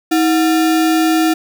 sine tone with sample-and-hold, 320 Hz, D#4, 49 cents sharp, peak -10 dBFS, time 0.11-1.34 s, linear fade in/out 10 ms, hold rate 1050 Hz, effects none

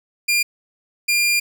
sawtooth tone bursts at uneven times, 2400 Hz, D7, 37 cents sharp, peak -12 dBFS, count 2, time 0.28-0.43 / 1.08-1.4 s, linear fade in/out 10 ms, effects none

